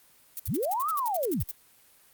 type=noise bursts; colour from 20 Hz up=violet; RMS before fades=-34 dBFS; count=14; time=0.37-1.511 s; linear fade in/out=0 ms; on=23 ms; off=63 ms
type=linear two-way sweep; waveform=sine; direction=up then down; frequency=42.17 to 1325 to 42.17 Hz; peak=-26 dBFS; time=0.47-1.44 s; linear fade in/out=20 ms; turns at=0.9 s
effects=white hiss -59 dBFS RMS until 2.13 s + Opus 32 kbps